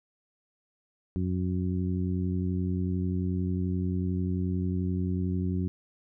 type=harmonic tone; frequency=91.3 Hz; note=F#2; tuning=23 cents flat; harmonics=1 / 2 / 3 / 4; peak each=-29 / -30 / -35 / -39 dBFS; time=1.16-5.68 s; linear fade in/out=0 ms; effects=none